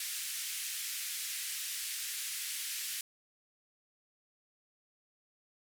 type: band-pass noise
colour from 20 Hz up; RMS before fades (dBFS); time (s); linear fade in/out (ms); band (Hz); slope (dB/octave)
white; -39; 0-3.01; 2; 1800 to 13000; 24
effects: none